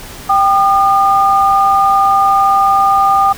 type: tone pair together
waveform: sine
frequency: 785 / 1214 Hz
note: G5 / D#6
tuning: +2 / -43 cents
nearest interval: minor sixth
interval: 755 cents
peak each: -10 dBFS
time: 0.29-3.33 s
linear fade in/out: 10 ms
effects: pink hiss -31 dBFS RMS until 3.37 s